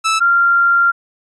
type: tone pair in turn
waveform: sawtooth / sine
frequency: 1313 / 1386.7 Hz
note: E6 / F6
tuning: -7 / -13 cents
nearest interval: minor second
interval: 94 cents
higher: second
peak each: -9 dBFS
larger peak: neither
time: 0.04-0.2 / 0.2-0.92 s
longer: second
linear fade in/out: 20 ms
effects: resampled to 22050 Hz